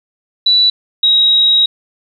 sine tone pair in turn, 3951 / 3815 Hz, B7 / A#7, 0 / +39 cents, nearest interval minor second, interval 61 cents, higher first, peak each -7 dBFS, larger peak neither, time 0.46-0.7 / 1.03-1.66 s, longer second, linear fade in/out 5 ms, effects 8-bit

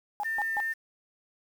sine tone bursts, 830.6 Hz, G#5, in tune, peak -28 dBFS, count 3, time 0.2-0.602 s, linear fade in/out 0 ms, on 34 ms, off 150 ms
sine tone, 1801 Hz, A6, 40 cents sharp, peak -28 dBFS, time 0.24-0.74 s, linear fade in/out 20 ms
effects 8-bit

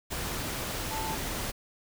sine tone in noise, 880 Hz, A5, in tune, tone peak -34 dBFS, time 0.9-1.16 s, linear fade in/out 20 ms, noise pink, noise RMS -34 dBFS, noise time 0.1-1.52 s, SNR -3 dB, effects none

